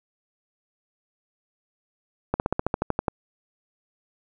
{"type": "slowing click train", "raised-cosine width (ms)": 1, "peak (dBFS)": -8, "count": 11, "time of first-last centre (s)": [2.34, 3.082], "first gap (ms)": 59, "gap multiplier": 1.05, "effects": []}